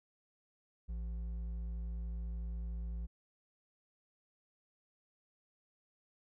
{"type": "tone with hard clipping", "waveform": "triangle", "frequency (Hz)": 56.9, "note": "A#1", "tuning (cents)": -41, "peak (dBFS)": -39, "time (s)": [0.88, 3.07], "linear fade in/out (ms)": 20, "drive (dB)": 9, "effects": []}